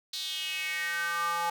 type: tone with high-pass filter sweep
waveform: square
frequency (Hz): 170.6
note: F3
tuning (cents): -40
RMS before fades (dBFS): -32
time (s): 0.13-1.5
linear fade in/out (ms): 5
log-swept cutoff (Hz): 4100 to 900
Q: 4.8
effects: none